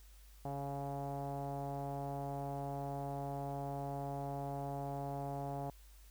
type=tone with low-pass filter; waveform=sawtooth; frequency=140 Hz; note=C#3; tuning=18 cents sharp; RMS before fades=-41 dBFS; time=0.45-5.7 s; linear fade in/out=2 ms; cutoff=760 Hz; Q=5.5; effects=added 50 Hz sine -56 dBFS peak until 6.1 s + white hiss -66 dBFS RMS until 6.1 s